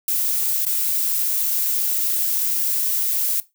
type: noise with dropouts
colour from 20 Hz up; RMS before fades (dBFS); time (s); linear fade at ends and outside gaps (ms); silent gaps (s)
violet; -21; 0.08-3.4; 1; 0.651-0.665
effects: noise-tail reverb RT60 0.2 s tail -17 dB re dry